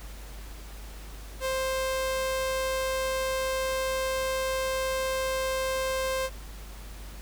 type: tone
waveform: sawtooth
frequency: 525 Hz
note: C5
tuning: 6 cents sharp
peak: -23 dBFS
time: 1.4-6.3 s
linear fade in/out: 50 ms
effects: added 50 Hz sine -40 dBFS peak until 7.21 s + pink hiss -48 dBFS RMS until 7.21 s